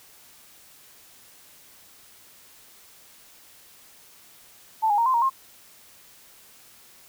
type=tone with pitch steps; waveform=sine; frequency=882 / 823 / 929 / 1039 / 936 / 1066 Hz; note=A5 / G#5 / A#5 / C6 / A#5 / C6; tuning=+4 / -16 / -6 / -12 / +7 / +32 cents; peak=-18 dBFS; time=4.82-5.3 s; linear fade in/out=20 ms; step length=80 ms; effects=white hiss -52 dBFS RMS until 7.08 s